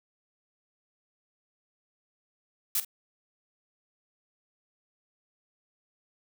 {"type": "noise with echo", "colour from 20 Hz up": "blue", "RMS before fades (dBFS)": -27, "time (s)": [2.75, 2.8], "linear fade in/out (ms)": 2, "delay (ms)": 48, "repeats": 1, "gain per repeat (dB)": -14, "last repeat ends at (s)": 2.848, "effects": []}